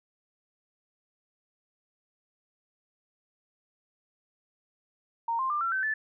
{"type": "tone with pitch steps", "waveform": "sine", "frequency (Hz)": [925, 1050.3, 1192.7, 1354.3, 1537.8, 1746.2], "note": ["A#5", "C6", "D6", "E6", "G6", "A6"], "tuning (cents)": [-14, 6, 26, 46, -34, -14], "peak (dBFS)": -26, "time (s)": [5.28, 5.94], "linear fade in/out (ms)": 5, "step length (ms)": 110, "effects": []}